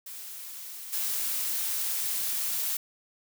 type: noise with level steps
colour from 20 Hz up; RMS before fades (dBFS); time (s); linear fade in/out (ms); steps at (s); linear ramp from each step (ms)
blue; -41 / -30; 0.06-2.77; 5; 0.92; 20
effects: none